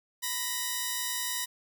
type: tone pair together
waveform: 5% pulse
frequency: 992 / 1872.6 Hz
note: B5 / A#6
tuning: +7 / +7 cents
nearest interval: major seventh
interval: 1100 cents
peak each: -22 dBFS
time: 0.22-1.46 s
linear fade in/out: 20 ms
effects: none